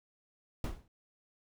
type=noise with exponential decay; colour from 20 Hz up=brown; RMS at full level=-30 dBFS; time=0.64-0.88 s; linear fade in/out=2 ms; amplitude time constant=52 ms; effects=none